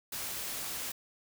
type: noise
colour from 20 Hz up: white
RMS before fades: -38 dBFS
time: 0.12-0.92 s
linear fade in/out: 5 ms
effects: none